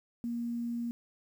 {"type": "tone with quantisation", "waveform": "sine", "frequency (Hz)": 236, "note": "A#3", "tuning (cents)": 22, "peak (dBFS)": -32, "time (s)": [0.24, 0.91], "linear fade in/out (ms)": 0, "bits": 10, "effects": []}